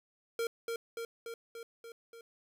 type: tone with echo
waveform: square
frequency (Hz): 462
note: A#4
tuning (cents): -16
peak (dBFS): -32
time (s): 0.39-0.47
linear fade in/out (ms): 2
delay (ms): 290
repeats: 6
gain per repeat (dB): -3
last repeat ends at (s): 2.21
effects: none